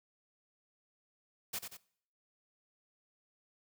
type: noise with echo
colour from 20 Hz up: white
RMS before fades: -38 dBFS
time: 1.53-1.59 s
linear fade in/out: 10 ms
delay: 91 ms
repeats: 2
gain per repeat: -6 dB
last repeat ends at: 1.772 s
effects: noise-tail reverb RT60 0.6 s tail -21 dB re dry